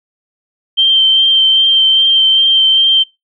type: tone with vibrato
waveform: sine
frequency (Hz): 3136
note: G7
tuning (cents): 0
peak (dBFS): -6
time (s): 0.77-3.04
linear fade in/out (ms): 20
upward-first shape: sine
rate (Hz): 2.5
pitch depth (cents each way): 14
effects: noise-tail reverb RT60 0.2 s tail -23 dB re dry